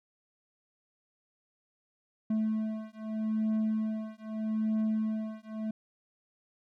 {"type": "beating tone pair", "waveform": "triangle", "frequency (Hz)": [217.7, 218.5], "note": ["A3", "A3"], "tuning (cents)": [-18, -12], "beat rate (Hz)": 0.8, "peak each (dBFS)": -30, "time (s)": [2.3, 5.71], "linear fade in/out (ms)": 5, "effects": []}